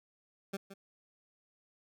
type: tone with echo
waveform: 20% pulse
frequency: 196 Hz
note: G3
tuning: in tune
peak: -30 dBFS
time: 0.53-0.57 s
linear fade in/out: 10 ms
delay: 170 ms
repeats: 1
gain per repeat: -12 dB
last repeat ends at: 0.74 s
effects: none